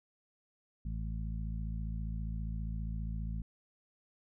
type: harmonic tone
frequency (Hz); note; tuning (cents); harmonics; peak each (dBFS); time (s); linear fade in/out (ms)
54.9; A1; -3; 1 / 2 / 3 / 4; -36 / -43 / -43 / -48; 0.85-3.42; 5
effects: none